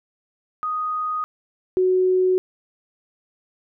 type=tone pair in turn; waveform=sine; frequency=1244.5 / 370 Hz; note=D#6 / F#4; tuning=0 / 0 cents; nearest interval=octave + major sixth; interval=2100 cents; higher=first; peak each=-22 / -15 dBFS; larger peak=second; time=0.63-1.24 / 1.77-2.38 s; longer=neither; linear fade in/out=0 ms; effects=none